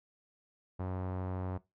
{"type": "tone with low-pass filter", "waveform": "sawtooth", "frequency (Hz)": 92.5, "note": "F#2", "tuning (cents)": 0, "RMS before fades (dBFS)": -37, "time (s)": [0.79, 1.58], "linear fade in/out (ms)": 10, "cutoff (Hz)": 970, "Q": 1.2, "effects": ["noise-tail reverb RT60 0.2 s tail -18 dB re dry"]}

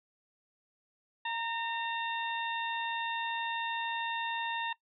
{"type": "harmonic tone with a mistuned harmonic", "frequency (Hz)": 913, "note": "A#5", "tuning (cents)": -36, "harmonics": [1, 2, 3, 4], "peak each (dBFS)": [-35, -38, -40, -41], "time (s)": [1.25, 4.73], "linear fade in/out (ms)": 5, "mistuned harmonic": 1, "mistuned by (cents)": 28, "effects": ["noise-tail reverb RT60 0.1 s tail -19 dB re dry"]}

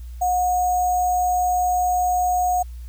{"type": "tone with sample-and-hold", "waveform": "sine", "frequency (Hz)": 725, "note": "F#5", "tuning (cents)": -35, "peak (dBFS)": -17, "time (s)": [0.21, 2.63], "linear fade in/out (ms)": 10, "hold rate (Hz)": 7350, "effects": ["added 60 Hz sine -32 dBFS peak until 2.88 s", "white hiss -56 dBFS RMS until 2.88 s"]}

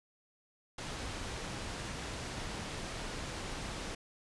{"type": "low-pass noise", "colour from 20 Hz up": "pink", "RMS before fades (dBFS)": -41, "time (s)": [0.78, 3.95], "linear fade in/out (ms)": 5, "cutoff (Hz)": 7400, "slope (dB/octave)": 12, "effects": ["resampled to 24000 Hz"]}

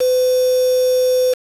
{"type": "tone with quantisation", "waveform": "sine", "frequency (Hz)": 506, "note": "B4", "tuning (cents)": 42, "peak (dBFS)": -12, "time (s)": [0, 1.34], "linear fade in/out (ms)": 10, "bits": 4, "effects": ["resampled to 32000 Hz"]}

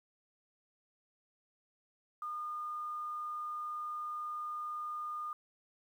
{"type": "tone with quantisation", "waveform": "sine", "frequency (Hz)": 1217, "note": "D#6", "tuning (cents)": -39, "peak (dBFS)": -37, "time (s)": [2.22, 5.33], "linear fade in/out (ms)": 2, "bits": 11, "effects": []}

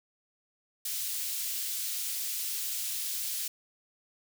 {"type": "high-pass noise", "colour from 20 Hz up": "white", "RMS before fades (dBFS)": -34, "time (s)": [0.85, 3.48], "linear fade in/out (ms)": 5, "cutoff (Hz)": 3300, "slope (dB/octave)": 12, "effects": []}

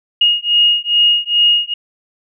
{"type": "beating tone pair", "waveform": "sine", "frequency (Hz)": [2863, 2865.4], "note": ["F7", "F7"], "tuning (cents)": [42, 44], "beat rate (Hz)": 2.4, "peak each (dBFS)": -13, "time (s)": [0.21, 1.74], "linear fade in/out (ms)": 5, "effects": []}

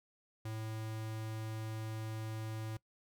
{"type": "tone", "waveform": "square", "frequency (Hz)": 110, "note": "A2", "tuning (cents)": 0, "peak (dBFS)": -40, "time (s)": [0.45, 2.77], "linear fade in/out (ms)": 5, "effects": ["noise-tail reverb RT60 0.1 s tail -21 dB re dry"]}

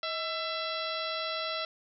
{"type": "harmonic tone with a mistuned harmonic", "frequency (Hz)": 669, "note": "E5", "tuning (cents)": 25, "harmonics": [1, 2, 3, 4, 5, 6, 7, 8], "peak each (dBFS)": [-37, -37, -42, -42, -40, -39, -45, -45], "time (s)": [0.03, 1.65], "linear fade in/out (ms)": 2, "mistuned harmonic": 1, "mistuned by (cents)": -88, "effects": []}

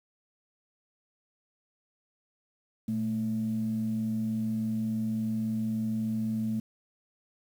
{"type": "tone pair together", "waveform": "sine", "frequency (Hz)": [116.54, 220], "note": ["A#2", "A3"], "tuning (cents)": [0, 0], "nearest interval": "major seventh", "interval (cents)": 1100, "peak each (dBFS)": [-35, -27], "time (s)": [2.88, 6.6], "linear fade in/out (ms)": 5, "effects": ["tanh soft clip ceiling -22 dBFS", "9-bit"]}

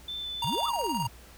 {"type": "tone with vibrato", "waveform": "sine", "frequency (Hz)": 3525, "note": "A7", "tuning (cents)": 2, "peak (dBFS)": -33, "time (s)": [0.08, 0.7], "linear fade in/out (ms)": 5, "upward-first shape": "sine", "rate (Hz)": 3.1, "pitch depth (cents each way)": 11}
{"type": "tone with tremolo", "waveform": "square", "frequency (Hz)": 938, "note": "A#5", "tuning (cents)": 11, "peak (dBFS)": -28, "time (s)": [0.42, 1.07], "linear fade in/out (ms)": 5, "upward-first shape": "square", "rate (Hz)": 19, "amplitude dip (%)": 45}
{"type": "exponential two-way sweep", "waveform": "sine", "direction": "up then down", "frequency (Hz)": [106.8, 1318.5, 106.8], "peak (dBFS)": -31, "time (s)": [0.44, 1.08], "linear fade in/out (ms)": 5, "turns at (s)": 0.67}
{"effects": ["added 60 Hz sine -52 dBFS peak until 1.37 s", "pink hiss -53 dBFS RMS until 1.37 s"]}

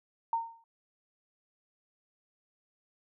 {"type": "tone with exponential decay", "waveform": "sine", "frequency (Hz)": 917, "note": "A#5", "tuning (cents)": -29, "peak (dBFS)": -24, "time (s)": [0.33, 0.64], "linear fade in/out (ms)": 2, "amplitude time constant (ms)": 66, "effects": []}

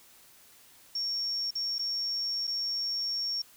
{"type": "tone with dropouts", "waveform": "sine", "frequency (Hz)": 5510, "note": "F8", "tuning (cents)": -24, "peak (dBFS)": -29, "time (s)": [0.95, 3.42], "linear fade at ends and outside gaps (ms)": 5, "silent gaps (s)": [[1.508, 1.553], [1.784, 1.792], [2.471, 2.475]], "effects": ["white hiss -57 dBFS RMS until 3.56 s"]}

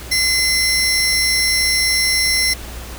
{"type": "tone pair together", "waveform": "sawtooth", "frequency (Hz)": [2051, 5476], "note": ["C7", "F8"], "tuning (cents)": [-35, -35], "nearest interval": "octave + perfect fourth", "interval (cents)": 1700, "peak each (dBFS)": -14, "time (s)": [0.11, 2.54], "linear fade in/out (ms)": 10, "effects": ["added 60 Hz sine -31 dBFS peak until 2.98 s", "pink hiss -34 dBFS RMS until 2.98 s"]}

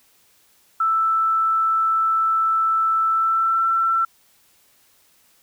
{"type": "tone with pitch glide", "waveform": "sine", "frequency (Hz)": [1322, 1342], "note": ["E6", "E6"], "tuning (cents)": [5, 31], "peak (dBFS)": -16, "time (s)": [0.8, 4.05], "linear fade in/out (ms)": 5, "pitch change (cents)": 26, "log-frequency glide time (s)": [3.08, 3.64], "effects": ["white hiss -58 dBFS RMS until 5.42 s"]}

